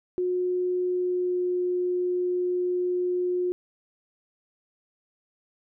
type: tone with pitch glide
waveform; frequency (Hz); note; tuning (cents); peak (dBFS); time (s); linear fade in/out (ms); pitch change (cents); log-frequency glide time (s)
sine; 361.9 to 359.4; F#4 to F4; -38 to +50; -23; 0.18-3.52; 0; -12; 0.84-1.55
effects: none